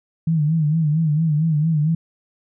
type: tone with vibrato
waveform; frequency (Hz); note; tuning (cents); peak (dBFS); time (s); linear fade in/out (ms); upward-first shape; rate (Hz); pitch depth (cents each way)
sine; 156; D#3; +5; -15; 0.27-1.95; 5; sine; 4.4; 97
effects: none